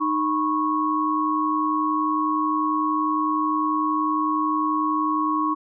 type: tone cluster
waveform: sine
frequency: 308.1 / 991 / 1102 Hz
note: D#4 / B5 / C#6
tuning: -17 / +6 / -11 cents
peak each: -24 / -29 / -22 dBFS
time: 0-5.55 s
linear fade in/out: 20 ms
effects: none